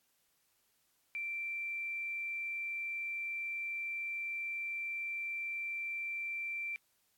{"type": "tone with quantisation", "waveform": "sine", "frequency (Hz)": 2349, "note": "D7", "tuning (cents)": 0, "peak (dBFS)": -36, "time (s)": [1.15, 6.76], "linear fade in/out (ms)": 0, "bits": 11, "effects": ["white hiss -75 dBFS RMS until 7.17 s", "AAC 64 kbps"]}